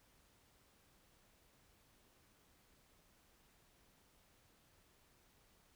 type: silence
effects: pink hiss -71 dBFS RMS until 5.75 s